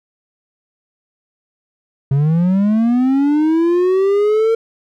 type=linear sweep; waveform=triangle; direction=up; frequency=133.5 to 456.9 Hz; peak=-9 dBFS; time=2.11-4.55 s; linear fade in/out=5 ms; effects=none